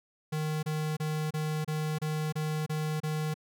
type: tone bursts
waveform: square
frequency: 154.4 Hz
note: D#3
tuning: 13 cents flat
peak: -30 dBFS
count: 9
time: 0.32-3.342 s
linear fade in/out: 10 ms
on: 310 ms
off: 29 ms
effects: none